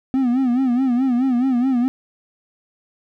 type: tone with vibrato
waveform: triangle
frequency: 253.2 Hz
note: B3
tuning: 43 cents sharp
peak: -13 dBFS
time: 0.14-1.88 s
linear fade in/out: 0 ms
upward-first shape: sine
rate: 4.7 Hz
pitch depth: 110 cents each way
effects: none